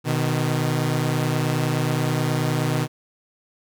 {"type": "tone pair together", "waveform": "sawtooth", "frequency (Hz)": [125, 154.45], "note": ["B2", "D#3"], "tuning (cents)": [21, -12], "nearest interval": "major third", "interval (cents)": 367, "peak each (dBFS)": -19, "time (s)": [0.04, 2.88], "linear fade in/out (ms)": 50, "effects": []}